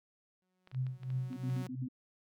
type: tone with exponential growth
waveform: sawtooth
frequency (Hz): 184.2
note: F#3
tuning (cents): -7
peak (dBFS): -38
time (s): 0.42-1.67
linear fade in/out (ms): 0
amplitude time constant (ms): 270
type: clicks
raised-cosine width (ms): 0.3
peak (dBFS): -39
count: 10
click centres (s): 0.674 / 0.715 / 0.747 / 0.867 / 1.033 / 1.103 / 1.33 / 1.438 / 1.5 / 1.565
type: tone with tremolo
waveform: sine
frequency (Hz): 128.8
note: C3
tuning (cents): -27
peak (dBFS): -30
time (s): 0.72-1.87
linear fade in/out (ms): 50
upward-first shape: triangle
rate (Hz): 2.8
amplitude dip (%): 100
type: tone bursts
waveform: sine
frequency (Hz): 254.5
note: C4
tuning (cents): -48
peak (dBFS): -38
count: 5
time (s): 1.3-1.886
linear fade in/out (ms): 10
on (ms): 70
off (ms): 59
effects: none